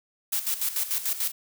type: noise with tremolo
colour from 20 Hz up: blue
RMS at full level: -26 dBFS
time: 0.32-1.32 s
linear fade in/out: 10 ms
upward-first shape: square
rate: 6.8 Hz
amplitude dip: 70%
effects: none